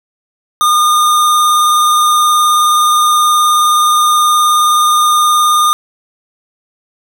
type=tone with vibrato; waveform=square; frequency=1217 Hz; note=D#6; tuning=39 cents flat; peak=-8 dBFS; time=0.61-5.73 s; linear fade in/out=0 ms; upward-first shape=sine; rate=19 Hz; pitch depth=12 cents each way; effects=none